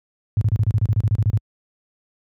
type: tone bursts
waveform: sine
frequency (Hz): 106.2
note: G#2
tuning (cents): +39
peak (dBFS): -13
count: 14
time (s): 0.37-1.374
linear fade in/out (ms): 0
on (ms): 42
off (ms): 32
effects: high-pass 60 Hz 12 dB/octave